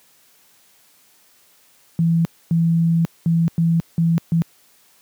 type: tone bursts at uneven times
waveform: sine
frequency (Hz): 166.3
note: E3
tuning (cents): +16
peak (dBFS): -13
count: 6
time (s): 1.99-2.25 / 2.51-3.05 / 3.26-3.48 / 3.58-3.8 / 3.98-4.18 / 4.32-4.42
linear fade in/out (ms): 0
effects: white hiss -55 dBFS RMS until 5.01 s + high-pass 100 Hz 12 dB/octave